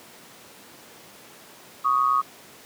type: tone pair together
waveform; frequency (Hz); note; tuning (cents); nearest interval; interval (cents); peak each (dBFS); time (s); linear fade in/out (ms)
sine; 1115.8 / 1244.5; C#6 / D#6; +11 / 0; major second; 189; -21; 1.84-2.22; 20
effects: pink hiss -47 dBFS RMS until 2.65 s + high-pass 200 Hz 12 dB/octave